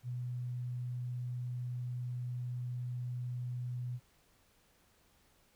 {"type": "tone", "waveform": "sine", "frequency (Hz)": 123.47, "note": "B2", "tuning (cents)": 0, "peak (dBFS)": -36, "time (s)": [0.03, 4], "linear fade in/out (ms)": 50, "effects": ["pink hiss -69 dBFS RMS until 5.55 s"]}